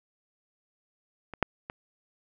clicks, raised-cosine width 0.5 ms, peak -24 / -7 / -21 dBFS, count 3, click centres 1.337 / 1.427 / 1.699 s, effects none

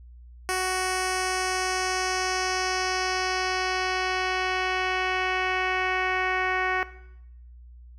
10% pulse tone with low-pass filter sweep, 371.4 Hz, F#4, 7 cents sharp, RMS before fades -26 dBFS, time 0.49-6.83 s, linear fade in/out 0 ms, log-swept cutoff 10000 to 2000 Hz, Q 1.7, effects noise-tail reverb RT60 0.8 s tail -17 dB re dry + added 60 Hz sine -44 dBFS peak until 7.98 s

